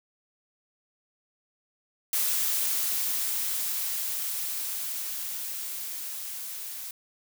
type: noise with level ramp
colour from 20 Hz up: blue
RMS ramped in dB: -26 to -38 dBFS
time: 2.13-6.91 s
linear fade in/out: 2 ms
effects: none